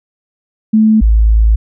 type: tone pair in turn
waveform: sine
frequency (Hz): 217.9 / 54.48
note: A3 / A1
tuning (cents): -17 / -16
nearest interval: 2 octaves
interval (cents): 2399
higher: first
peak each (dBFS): -5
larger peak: neither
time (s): 0.73-1.01 / 1.01-1.56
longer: second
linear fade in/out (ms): 10
effects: none